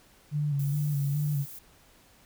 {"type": "tone with vibrato", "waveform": "sine", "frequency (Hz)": 144.4, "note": "D3", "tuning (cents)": -29, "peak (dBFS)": -25, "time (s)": [0.31, 1.46], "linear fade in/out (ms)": 50, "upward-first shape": "square", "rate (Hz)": 2.4, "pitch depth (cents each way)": 44}
{"type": "noise", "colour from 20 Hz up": "violet", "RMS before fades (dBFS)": -44, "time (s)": [0.59, 1.59], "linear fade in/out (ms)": 5}
{"effects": ["pink hiss -59 dBFS RMS until 2.25 s"]}